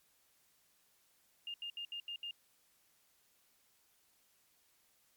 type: tone bursts at uneven times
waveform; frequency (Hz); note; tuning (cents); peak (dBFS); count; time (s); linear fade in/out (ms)
sine; 2819; F7; +16; -40; 6; 1.47-1.54 / 1.62-1.7 / 1.77-1.85 / 1.92-2 / 2.08-2.16 / 2.23-2.31; 2
effects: white hiss -72 dBFS RMS until 5.16 s + MP3 96 kbps